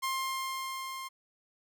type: tone with level ramp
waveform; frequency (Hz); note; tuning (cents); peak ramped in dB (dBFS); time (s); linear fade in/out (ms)
sawtooth; 1059; C6; +21; -26 to -35; 0.02-1.09; 20
effects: none